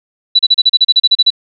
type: tone bursts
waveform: sine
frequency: 3951 Hz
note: B7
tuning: in tune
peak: -4 dBFS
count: 13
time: 0.35-1.304 s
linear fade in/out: 10 ms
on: 42 ms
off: 34 ms
effects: none